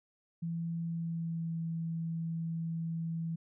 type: tone with pitch glide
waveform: sine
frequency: 167.1 to 164.7 Hz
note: E3 to E3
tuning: +24 to -1 cents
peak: -33 dBFS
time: 0.42-3.36 s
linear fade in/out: 10 ms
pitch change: -25 cents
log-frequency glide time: 0.84-1.57 s
effects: none